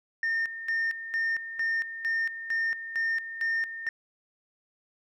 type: tone with tremolo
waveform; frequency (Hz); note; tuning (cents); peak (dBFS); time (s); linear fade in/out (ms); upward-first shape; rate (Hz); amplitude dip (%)
sine; 1819; A#6; -43; -23; 0.23-3.89; 2; square; 2.2; 75
effects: tanh soft clip ceiling -23 dBFS